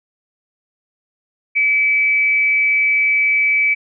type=tone with frequency modulation; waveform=sine; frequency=2298 Hz; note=D7; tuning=38 cents flat; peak=-12 dBFS; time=1.55-3.75 s; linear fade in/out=20 ms; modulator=207 Hz; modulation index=0.24; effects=none